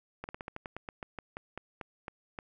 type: slowing click train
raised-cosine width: 0.5 ms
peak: -24 dBFS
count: 16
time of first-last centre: 0.24-2.388 s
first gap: 49 ms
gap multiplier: 1.14
effects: none